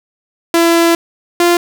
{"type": "tone pair in turn", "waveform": "sawtooth", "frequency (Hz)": [336.2, 346.9], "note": ["E4", "F4"], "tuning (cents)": [34, -12], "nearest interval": "minor second", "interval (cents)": 54, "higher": "second", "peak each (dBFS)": -4, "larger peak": "neither", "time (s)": [[0.54, 0.95], [1.4, 1.57]], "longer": "first", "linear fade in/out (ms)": 2, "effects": []}